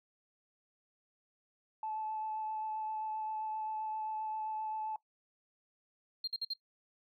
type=tone with vibrato; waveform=sine; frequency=868 Hz; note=A5; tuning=24 cents flat; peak=-35 dBFS; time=1.83-4.96 s; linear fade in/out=2 ms; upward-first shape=sine; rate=7.6 Hz; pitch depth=12 cents each way
type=tone bursts; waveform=sine; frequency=4200 Hz; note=C8; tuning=6 cents sharp; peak=-32 dBFS; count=4; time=6.24-6.536 s; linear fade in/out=5 ms; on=35 ms; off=52 ms
effects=noise-tail reverb RT60 0.1 s tail -20 dB re dry + tanh soft clip ceiling -29 dBFS